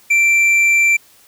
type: tone with tanh clipping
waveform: triangle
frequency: 2349 Hz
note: D7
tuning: in tune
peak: -11 dBFS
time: 0.1-0.97 s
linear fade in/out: 10 ms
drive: 10 dB
effects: white hiss -49 dBFS RMS until 1.27 s